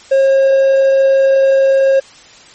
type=tone; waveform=triangle; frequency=540 Hz; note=C#5; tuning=45 cents flat; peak=-5 dBFS; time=0.11-2 s; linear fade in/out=10 ms; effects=white hiss -40 dBFS RMS until 2.54 s + MP3 32 kbps